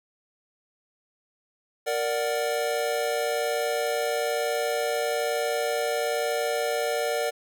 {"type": "chord", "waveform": "square", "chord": "Bb augmented", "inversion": "none", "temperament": "equal", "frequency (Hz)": [466.2, 587.3, 740], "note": ["Bb4", "D5", "F#5"], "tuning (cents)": [0, 0, 0], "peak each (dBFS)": [-29, -29, -32], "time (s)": [1.86, 7.31], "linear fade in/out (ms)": 20, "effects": []}